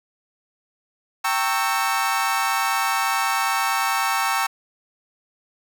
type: chord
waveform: 30% pulse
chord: G diminished seventh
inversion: none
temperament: equal with one note detuned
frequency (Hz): 784 / 913.1 / 1108.7 / 1318.5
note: G5 / Bb5 / Db6 / Fb6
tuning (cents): 0 / -36 / 0 / 0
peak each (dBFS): -23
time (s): 1.24-4.47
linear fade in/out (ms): 10
effects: none